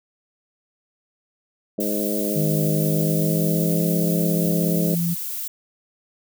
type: harmonic tone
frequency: 103.83 Hz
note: G#2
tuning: in tune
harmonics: 2 / 3 / 4 / 5 / 6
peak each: -26 / -28 / -29 / -30 / -31 dBFS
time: 1.78-4.95 s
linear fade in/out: 5 ms
type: noise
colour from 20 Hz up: violet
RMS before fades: -29 dBFS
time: 1.8-5.48 s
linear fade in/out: 5 ms
type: tone with pitch glide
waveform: sine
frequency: 155.56 to 170.62 Hz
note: D#3 to F3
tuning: 0 to -40 cents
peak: -20 dBFS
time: 2.35-5.15 s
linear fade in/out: 20 ms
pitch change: +160 cents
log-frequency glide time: 2.67-3.97 s
effects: none